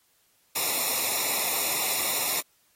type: noise with comb filter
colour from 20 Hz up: white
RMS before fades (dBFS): -27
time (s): 0.55-2.41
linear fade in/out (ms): 10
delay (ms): 0.64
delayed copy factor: -0.9
effects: white hiss -66 dBFS RMS until 2.75 s + AAC 48 kbps